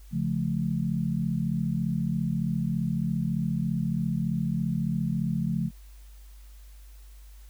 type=chord; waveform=sine; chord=Db augmented; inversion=none; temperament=just; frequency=138.59 / 173.24 / 216.5 Hz; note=Db3 / F3 / A3; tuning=0 / -14 / -28 cents; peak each=-30 / -28 / -30 dBFS; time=0.11-5.71 s; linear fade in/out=50 ms; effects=added 50 Hz sine -45 dBFS peak until 7.49 s + white hiss -60 dBFS RMS until 7.49 s